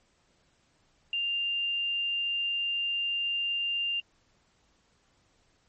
sine tone, 2794 Hz, F7, in tune, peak -27 dBFS, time 1.13-4 s, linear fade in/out 2 ms, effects pink hiss -68 dBFS RMS until 5.68 s + MP3 32 kbps

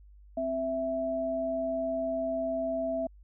sine tone pair together, 261.6 / 659.2 Hz, C4 / E5, 0 / 0 cents, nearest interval octave + major third, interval 1600 cents, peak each -35 / -29 dBFS, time 0.37-3.07 s, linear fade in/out 5 ms, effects added 50 Hz sine -51 dBFS peak until 3.23 s

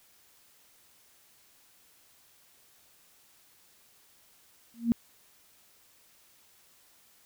sine tone with exponential growth, 233.1 Hz, A#3, in tune, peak -17 dBFS, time 4.74-4.92 s, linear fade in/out 0 ms, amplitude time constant 39 ms, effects white hiss -62 dBFS RMS until 7.25 s

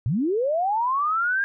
sine linear sweep, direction up, 99.2 to 1630 Hz, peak -20 dBFS, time 0.06-1.44 s, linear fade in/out 0 ms, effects none

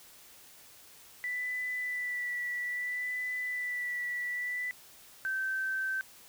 sine tone with vibrato, 1975.5 Hz, B6, in tune, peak -32 dBFS, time 1.24-4.71 s, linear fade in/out 0 ms, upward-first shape sine, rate 0.61 Hz, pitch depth 19 cents each way
sine tone, 1549 Hz, G6, 21 cents flat, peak -30 dBFS, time 5.25-6.01 s, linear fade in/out 0 ms
effects white hiss -55 dBFS RMS until 6.28 s

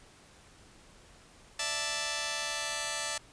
5% pulse chord, D suspended second, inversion none, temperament just, 587.3 / 660.7 / 881 Hz, D5 / E5 / A5, 0 / +4 / +2 cents, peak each -26 / -26 / -24 dBFS, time 1.59-3.18 s, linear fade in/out 5 ms, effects pink hiss -57 dBFS RMS until 3.32 s + resampled to 22050 Hz

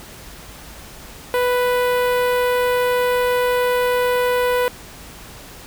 sawtooth tone with notch filter, 494.5 Hz, B4, 2 cents sharp, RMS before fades -18 dBFS, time 1.34-4.68 s, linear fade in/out 0 ms, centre 6200 Hz, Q 0.53, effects added 50 Hz sine -46 dBFS peak until 5.66 s + pink hiss -39 dBFS RMS until 5.66 s

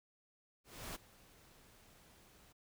pink noise with ADSR envelope, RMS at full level -44 dBFS, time 0.64-2.53 s, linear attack 310 ms, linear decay 18 ms, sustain -20 dB, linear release 15 ms, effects none

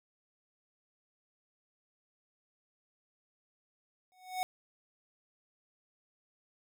square tone with exponential growth, 740 Hz, F#5, in tune, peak -29 dBFS, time 4.12-4.43 s, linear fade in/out 0 ms, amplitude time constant 67 ms, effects none

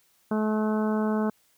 harmonic tone, 215.2 Hz, A3, 38 cents flat, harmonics 1 / 2 / 3 / 4 / 5 / 6 / 7, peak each -24 / -30 / -34 / -36 / -38 / -40 / -41 dBFS, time 0.31-1.3 s, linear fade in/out 5 ms, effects white hiss -65 dBFS RMS until 1.57 s

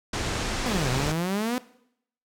pink low-pass noise, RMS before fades -29 dBFS, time 0.13-1.12 s, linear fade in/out 5 ms, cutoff 7800 Hz, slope 24 dB/octave
sawtooth exponential two-way sweep, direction down then up, 256.5 to 122.4 to 256.5 Hz, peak -21 dBFS, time 0.66-1.58 s, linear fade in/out 0 ms, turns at 0.89 s
effects noise-tail reverb RT60 0.7 s tail -18 dB re dry

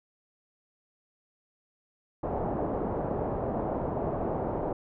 white low-pass noise, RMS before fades -31 dBFS, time 2.23-4.73 s, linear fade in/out 5 ms, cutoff 770 Hz, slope 24 dB/octave, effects none

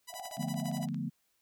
5% pulse tone with tremolo, 987.8 Hz, B5, in tune, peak -29 dBFS, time 0.07-0.86 s, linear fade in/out 20 ms, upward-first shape sine, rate 12 Hz, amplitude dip 90%
white band-pass noise, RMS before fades -45 dBFS, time 0.09-0.89 s, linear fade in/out 50 ms, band 650 to 770 Hz, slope 96 dB/octave
click train, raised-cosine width 0.2 ms, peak -35 dBFS, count 15, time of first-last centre 0.14-0.945 s, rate 17.4 Hz
sine chord, B half-diminished seventh, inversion first, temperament equal, 146.83 / 174.61 / 220 / 246.9 Hz, D3 / F3 / A3 / B3, 0 / 0 / 0 / 0 cents, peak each -38 / -38 / -38 / -39 dBFS, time 0.37-1.1 s, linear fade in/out 20 ms
effects white hiss -75 dBFS RMS until 1.41 s

